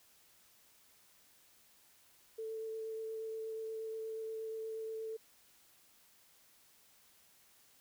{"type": "tone with vibrato", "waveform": "sine", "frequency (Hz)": 443.2, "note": "A4", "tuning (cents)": 13, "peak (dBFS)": -39, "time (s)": [2.38, 5.17], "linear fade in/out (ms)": 10, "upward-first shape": "sine", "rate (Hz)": 8.4, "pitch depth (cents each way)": 10, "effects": ["white hiss -66 dBFS RMS until 7.8 s"]}